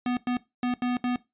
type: tone bursts at uneven times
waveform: square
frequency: 246.9 Hz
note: B3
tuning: in tune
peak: -25 dBFS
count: 5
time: 0.06-0.17 / 0.27-0.37 / 0.63-0.74 / 0.82-0.97 / 1.04-1.16 s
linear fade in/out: 2 ms
effects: noise-tail reverb RT60 0.2 s tail -18 dB re dry + resampled to 8000 Hz